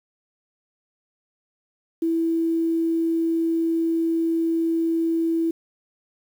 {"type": "tone with quantisation", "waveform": "sine", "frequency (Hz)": 329.6, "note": "E4", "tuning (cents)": 0, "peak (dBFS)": -19, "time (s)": [2.02, 5.51], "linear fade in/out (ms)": 5, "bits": 8, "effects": []}